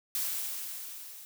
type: noise with level ramp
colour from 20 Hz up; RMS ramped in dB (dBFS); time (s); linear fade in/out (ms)
blue; -31 to -48; 0.15-1.25; 0
effects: none